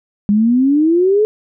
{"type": "exponential sweep", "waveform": "sine", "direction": "up", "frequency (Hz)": [200.5, 436.4], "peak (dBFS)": -9, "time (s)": [0.29, 1.25], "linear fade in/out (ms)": 0, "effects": []}